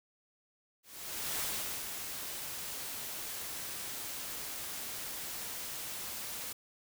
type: noise with ADSR envelope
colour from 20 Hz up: white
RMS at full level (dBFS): -35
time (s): 0.83-6.53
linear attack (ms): 560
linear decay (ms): 480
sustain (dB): -6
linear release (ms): 7
effects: none